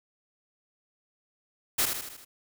white noise with echo, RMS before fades -25 dBFS, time 1.78-1.86 s, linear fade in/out 10 ms, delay 78 ms, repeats 5, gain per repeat -5 dB, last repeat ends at 2.25 s, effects none

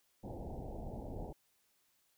pink low-pass noise, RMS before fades -44 dBFS, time 0.23-1.33 s, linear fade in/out 10 ms, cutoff 870 Hz, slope 96 dB/octave, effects white hiss -75 dBFS RMS until 2.17 s

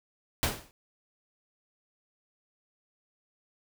pink noise with exponential decay, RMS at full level -24 dBFS, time 0.43-0.71 s, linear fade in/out 0 ms, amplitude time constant 60 ms, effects none

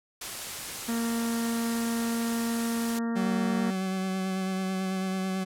white noise, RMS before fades -36 dBFS, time 0.21-2.99 s, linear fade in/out 5 ms
harmonic tone, 231.3 Hz, A#3, 13 cents flat, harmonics 1 / 2 / 3 / 4 / 5 / 6 / 7 / 8, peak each -27 / -38 / -43 / -44 / -45 / -44 / -50 / -46 dBFS, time 0.88-3.71 s, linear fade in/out 10 ms
40% pulse tone with vibrato, 189 Hz, F#3, 37 cents sharp, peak -27 dBFS, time 3.15-5.45 s, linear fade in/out 20 ms, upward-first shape sine, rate 9.1 Hz, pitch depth 17 cents each way
effects low-pass 12000 Hz 12 dB/octave

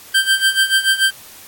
25% pulse tone with tremolo, 1568 Hz, G6, in tune, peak -6 dBFS, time 0.14-1.11 s, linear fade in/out 10 ms, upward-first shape sine, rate 6.9 Hz, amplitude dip 80%, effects white hiss -40 dBFS RMS until 1.47 s + AAC 64 kbps

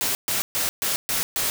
white noise bursts, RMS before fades -24 dBFS, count 6, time 0.01-1.5 s, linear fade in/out 0 ms, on 140 ms, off 130 ms, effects none

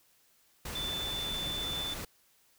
sine tone in noise, 3520 Hz, A7, in tune, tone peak -34 dBFS, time 0.75-1.94 s, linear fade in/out 5 ms, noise pink, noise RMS -40 dBFS, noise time 0.65-2.05 s, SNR +3 dB, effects white hiss -67 dBFS RMS until 2.58 s

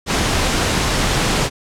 pink noise, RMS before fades -17 dBFS, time 0.06-1.5 s, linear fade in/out 50 ms, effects low-pass 8000 Hz 12 dB/octave

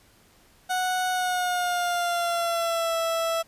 30% pulse tone with pitch glide, 737 to 660.4 Hz, F#5 to E5, -7 to +3 cents, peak -21 dBFS, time 0.69-3.43 s, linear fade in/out 20 ms, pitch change -190 cents, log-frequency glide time 1.11-2.96 s, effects pink hiss -58 dBFS RMS until 3.47 s + resampled to 32000 Hz

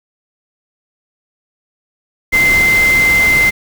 sine tone in noise, 2077 Hz, C7, 13 cents flat, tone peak -8 dBFS, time 2.32-3.51 s, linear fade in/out 20 ms, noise pink, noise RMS -20 dBFS, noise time 2.32-3.51 s, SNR +9 dB, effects none

